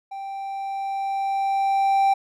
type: tone with level ramp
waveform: triangle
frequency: 784 Hz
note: G5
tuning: in tune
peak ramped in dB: -29 to -13 dBFS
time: 0.11-2.14 s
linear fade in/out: 10 ms
effects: none